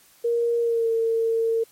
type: tone with pitch glide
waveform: sine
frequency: 469.8 to 454.3 Hz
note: A#4 to A#4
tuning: +13 to -45 cents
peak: -19 dBFS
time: 0.24-1.64 s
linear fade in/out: 10 ms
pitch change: -58 cents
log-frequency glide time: 0.6-0.9 s
effects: white hiss -55 dBFS RMS until 1.71 s + MP3 64 kbps

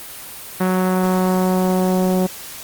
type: tone with low-pass filter sweep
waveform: sawtooth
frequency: 185 Hz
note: F#3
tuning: in tune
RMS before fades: -17 dBFS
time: 0.6-2.27 s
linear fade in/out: 10 ms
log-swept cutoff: 1500 to 630 Hz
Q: 1.3
effects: white hiss -34 dBFS RMS until 2.63 s + Opus 32 kbps

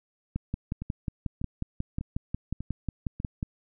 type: two click trains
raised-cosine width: 5 ms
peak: -17 / -22 dBFS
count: 18 / 5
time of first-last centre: 0.36-3.429 / 0.82-3.201 s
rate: 5.54 / 1.68 Hz
effects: none

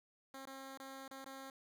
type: tone with dropouts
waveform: 10% pulse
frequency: 268.5 Hz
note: C4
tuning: 45 cents sharp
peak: -40 dBFS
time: 0.34-1.5 s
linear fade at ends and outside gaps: 2 ms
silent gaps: 0.454-0.472 / 0.775-0.799 / 1.079-1.111 / 1.244-1.26 s
effects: none

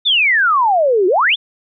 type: exponential two-way sweep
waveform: sine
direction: down then up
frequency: 3676 to 350.2 to 3676 Hz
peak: -10 dBFS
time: 0.05-1.36 s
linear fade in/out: 20 ms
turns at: 1.07 s
effects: none

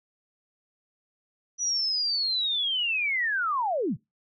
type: linear sweep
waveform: sine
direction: down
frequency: 5920 to 92.5 Hz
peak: -24 dBFS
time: 1.58-3.97 s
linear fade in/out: 50 ms
effects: noise-tail reverb RT60 0.2 s tail -23 dB re dry

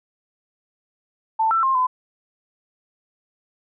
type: tone with pitch steps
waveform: sine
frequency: 887 / 1336 / 1062 / 1015 Hz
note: A5 / E6 / C6 / B5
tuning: +14 / +23 / +25 / +47 cents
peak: -16 dBFS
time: 1.39-1.87 s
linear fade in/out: 10 ms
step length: 120 ms
effects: none

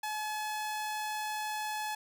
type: tone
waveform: sawtooth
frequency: 854 Hz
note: G#5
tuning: 48 cents sharp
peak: -30 dBFS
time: 0.03-1.95 s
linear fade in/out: 5 ms
effects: none

